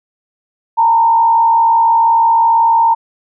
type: tone with frequency modulation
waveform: sine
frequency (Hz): 916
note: A#5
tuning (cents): -31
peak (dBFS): -7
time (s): 0.77-2.95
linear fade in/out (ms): 20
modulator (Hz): 58.3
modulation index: 0.46
effects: none